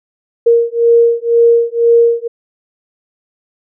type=beating tone pair; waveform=sine; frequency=466.2 / 468.2 Hz; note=A#4 / A#4; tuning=0 / +8 cents; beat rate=2 Hz; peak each=-10 dBFS; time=0.46-2.28 s; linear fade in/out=10 ms; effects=none